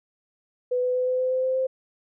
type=tone with pitch steps; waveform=sine; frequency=497.6 / 501.1 / 504.5 / 508.1 / 511.6 / 515.1 / 518.7 / 522.3 Hz; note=B4 / B4 / B4 / B4 / C5 / C5 / C5 / C5; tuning=+13 / +25 / +37 / +49 / -39 / -27 / -15 / -3 cents; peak=-21 dBFS; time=0.71-1.67 s; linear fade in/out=10 ms; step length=120 ms; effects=none